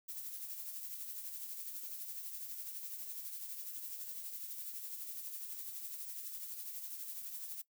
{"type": "noise with tremolo", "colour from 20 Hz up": "violet", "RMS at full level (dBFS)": -43, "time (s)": [0.08, 7.62], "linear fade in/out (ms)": 10, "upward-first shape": "triangle", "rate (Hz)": 12, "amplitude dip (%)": 50, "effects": ["noise-tail reverb RT60 0.1 s tail -18 dB re dry"]}